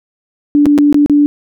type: tone with dropouts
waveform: sine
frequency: 291.5 Hz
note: D4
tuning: 13 cents flat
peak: -5 dBFS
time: 0.55-1.26 s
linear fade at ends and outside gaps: 0 ms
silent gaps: 0.657-0.665 / 0.779-0.786 / 0.927-0.944 / 1.061-1.097 s
effects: none